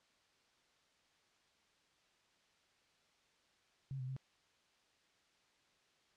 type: tone with pitch steps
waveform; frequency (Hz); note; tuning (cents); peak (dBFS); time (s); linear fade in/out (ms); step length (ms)
sine; 135.2 / 128.5 / 132.3; C#3 / C3 / C3; -43 / -31 / +20; -40; 3.91-4.165; 0; 85
effects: white hiss -73 dBFS RMS until 6.16 s + low-pass 5000 Hz 12 dB/octave